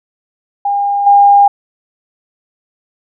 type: tone with level steps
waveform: sine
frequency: 807 Hz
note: G#5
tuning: 50 cents flat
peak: -11 / -3 dBFS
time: 0.65-1.48 s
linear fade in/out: 5 ms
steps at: 1.06 s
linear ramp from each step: 10 ms
effects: none